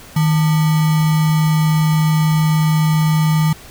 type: tone with sample-and-hold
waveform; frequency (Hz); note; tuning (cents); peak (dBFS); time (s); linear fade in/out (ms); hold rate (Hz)
sine; 156.5; D#3; +10; -11; 0.16-3.53; 5; 1050
effects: pink hiss -39 dBFS RMS until 3.7 s